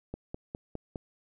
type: click train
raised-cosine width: 2 ms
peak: -23 dBFS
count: 5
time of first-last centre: 0.14-0.958 s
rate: 4.89 Hz
effects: none